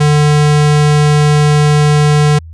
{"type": "tone", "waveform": "square", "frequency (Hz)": 148.9, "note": "D3", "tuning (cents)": 24, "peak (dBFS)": -7, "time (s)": [0, 2.39], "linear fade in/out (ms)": 10, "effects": ["added 81 Hz sine -28 dBFS peak until 2.53 s", "resampled to 22050 Hz"]}